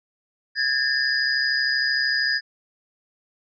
sine tone cluster, 1656 / 1789 / 4936 Hz, G#6 / A6 / D#8, -5 / +28 / -15 cents, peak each -24 dBFS, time 0.55-2.41 s, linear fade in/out 50 ms, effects none

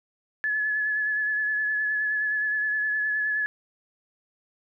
sine tone with vibrato, 1712 Hz, A6, 48 cents flat, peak -23 dBFS, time 0.44-3.46 s, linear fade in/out 0 ms, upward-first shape sine, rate 9.6 Hz, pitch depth 23 cents each way, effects none

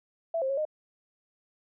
sine tone with pitch steps, 663 / 531 / 548 / 614 Hz, E5 / C5 / C#5 / D#5, +10 / +25 / -20 / -23 cents, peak -26 dBFS, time 0.34-0.652 s, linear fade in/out 5 ms, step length 78 ms, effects none

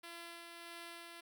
5% pulse tone with tremolo, 339.6 Hz, F4, 48 cents flat, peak -36 dBFS, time 0.03-1.21 s, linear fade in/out 10 ms, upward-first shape sine, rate 1.6 Hz, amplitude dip 30%, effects none

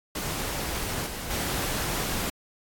pink noise with level steps, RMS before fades -31 / -35 / -29 dBFS, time 0.15-2.3 s, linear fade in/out 5 ms, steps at 1.06 / 1.3 s, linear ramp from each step 10 ms, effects AAC 64 kbps

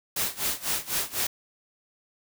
white noise with tremolo, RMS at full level -26 dBFS, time 0.16-1.27 s, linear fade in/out 5 ms, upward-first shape sine, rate 4 Hz, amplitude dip 90%, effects none

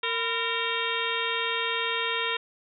harmonic tone with a mistuned harmonic, 460 Hz, A#4, 23 cents flat, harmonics 1 / 2 / 3 / 4 / 5 / 6 / 7 / 8, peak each -34 / -34 / -34 / -34 / -34 / -34 / -34 / -34 dBFS, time 0.03-2.37 s, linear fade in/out 5 ms, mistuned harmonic 2, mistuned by +140 cents, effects none

